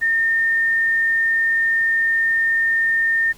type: tone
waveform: sine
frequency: 1819 Hz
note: A#6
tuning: 43 cents flat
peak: -15 dBFS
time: 0.01-3.33 s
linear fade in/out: 20 ms
effects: pink hiss -47 dBFS RMS until 3.37 s